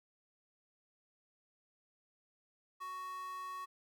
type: tone with high-pass filter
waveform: square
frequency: 371.3 Hz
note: F#4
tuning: 6 cents sharp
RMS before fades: -44 dBFS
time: 2.8-3.66 s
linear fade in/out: 20 ms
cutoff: 1200 Hz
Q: 9.5
effects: none